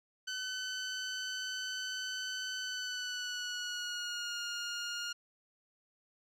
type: tone with pitch glide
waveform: 15% pulse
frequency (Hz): 1514 to 1420.8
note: F#6 to F6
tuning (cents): +39 to +29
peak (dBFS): -30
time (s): 0.27-5.13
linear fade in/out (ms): 10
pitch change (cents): -110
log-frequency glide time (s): 2.58-4.4
effects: low-pass 8000 Hz 12 dB/octave